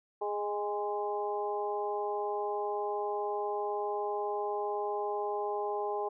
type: harmonic tone with a mistuned harmonic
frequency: 207.4 Hz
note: G#3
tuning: 2 cents flat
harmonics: 2 / 3 / 4 / 5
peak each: -34 / -40 / -35 / -41 dBFS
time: 0.21-6.09 s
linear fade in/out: 10 ms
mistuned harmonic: 4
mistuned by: -18 cents
effects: none